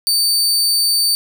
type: tone with amplitude modulation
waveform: sawtooth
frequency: 4580 Hz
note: D8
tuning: 44 cents flat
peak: -9 dBFS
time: 0.07-1.15 s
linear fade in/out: 0 ms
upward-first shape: sine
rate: 205 Hz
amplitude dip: 25%
effects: 7-bit